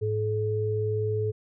sine tone pair together, 106.05 / 428.9 Hz, G#2 / A4, +37 / -44 cents, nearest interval 2 octaves, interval 2419 cents, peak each -27 dBFS, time 0.01-1.32 s, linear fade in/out 20 ms, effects none

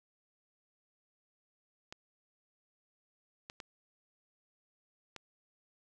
clicks, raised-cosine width 0.2 ms, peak -27 dBFS, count 4, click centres 1.925 / 3.499 / 3.602 / 5.163 s, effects none

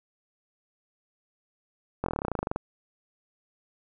slowing click train, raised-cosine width 1 ms, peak -14 dBFS, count 17, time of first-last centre 2.04-2.56 s, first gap 22 ms, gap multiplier 1.05, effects none

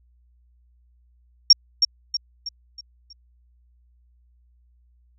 sine tone with echo, 5540 Hz, F8, 15 cents flat, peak -6 dBFS, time 1.5-1.53 s, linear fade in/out 5 ms, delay 320 ms, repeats 5, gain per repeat -7 dB, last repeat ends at 3.13 s, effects added 60 Hz sine -56 dBFS peak until 5.18 s

